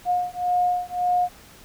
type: beating tone pair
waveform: sine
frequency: 716 / 717.8 Hz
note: F5 / F5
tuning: +43 / +47 cents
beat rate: 1.8 Hz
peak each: -23 / -23 dBFS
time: 0.05-1.29 s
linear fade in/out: 50 ms
effects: pink hiss -48 dBFS RMS until 1.64 s